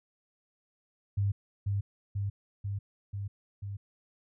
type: tone with echo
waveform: sine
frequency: 100 Hz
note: G2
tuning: 35 cents sharp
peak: -25 dBFS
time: 1.17-1.32 s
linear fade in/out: 10 ms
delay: 490 ms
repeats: 5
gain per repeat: -2 dB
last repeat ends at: 3.77 s
effects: none